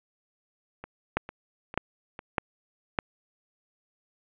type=two click trains; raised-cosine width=0.5 ms; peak=-24 / -9 dBFS; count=4 / 4; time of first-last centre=0.84-2.191 / 1.17-2.988 s; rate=2.22 / 1.65 Hz; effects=resampled to 8000 Hz + 7-bit